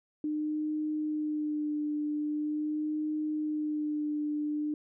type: tone with vibrato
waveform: sine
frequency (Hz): 302.1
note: D4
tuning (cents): +49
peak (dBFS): -29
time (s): 0.24-4.74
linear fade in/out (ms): 2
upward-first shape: sine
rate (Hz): 0.43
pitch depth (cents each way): 22
effects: none